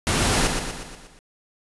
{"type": "noise with echo", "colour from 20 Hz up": "pink", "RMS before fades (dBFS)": -21, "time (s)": [0.07, 0.47], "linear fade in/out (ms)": 0, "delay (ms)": 120, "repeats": 6, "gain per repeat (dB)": -5, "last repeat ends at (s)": 1.19, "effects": ["resampled to 24000 Hz"]}